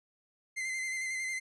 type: tone with vibrato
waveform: 45% pulse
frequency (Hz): 2071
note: C7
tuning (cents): -18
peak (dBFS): -33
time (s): 0.56-1.4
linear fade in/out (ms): 20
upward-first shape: square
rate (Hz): 11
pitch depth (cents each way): 23
effects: resampled to 24000 Hz